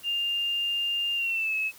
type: tone with pitch glide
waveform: sine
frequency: 2803 to 2585 Hz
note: F7 to E7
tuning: +6 to -34 cents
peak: -25 dBFS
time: 0.03-1.72 s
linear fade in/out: 50 ms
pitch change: -140 cents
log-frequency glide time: 1.15-1.55 s
effects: white hiss -51 dBFS RMS until 1.78 s